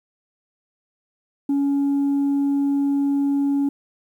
sine tone, 280.6 Hz, C#4, 21 cents sharp, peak -15 dBFS, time 1.49-3.69 s, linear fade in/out 5 ms, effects tanh soft clip ceiling -16 dBFS + 9-bit

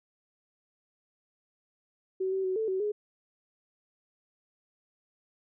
sine tone with pitch steps, 377.5 / 382.9 / 373.9 / 440.9 / 378 / 417.9 Hz, F#4 / G4 / F#4 / A4 / F#4 / G#4, +35 / -41 / +18 / +4 / +37 / +11 cents, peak -27 dBFS, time 2.2-2.92 s, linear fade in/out 10 ms, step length 120 ms, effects none

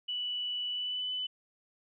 sine tone with pitch glide, 2960 to 3003 Hz, F#7 to F#7, 0 to +25 cents, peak -32 dBFS, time 0.08-1.27 s, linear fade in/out 10 ms, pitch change +25 cents, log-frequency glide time 0.7-1.09 s, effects none

